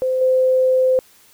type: tone with level steps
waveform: sine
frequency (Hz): 516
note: C5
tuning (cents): -24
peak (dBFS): -16 / -12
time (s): 0.02-0.99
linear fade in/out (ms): 0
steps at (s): 0.21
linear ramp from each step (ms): 5
effects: white hiss -51 dBFS RMS until 1.33 s